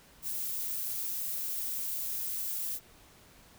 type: noise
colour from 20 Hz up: violet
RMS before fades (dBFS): -35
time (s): 0.22-2.8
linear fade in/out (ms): 50
effects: pink hiss -58 dBFS RMS until 3.58 s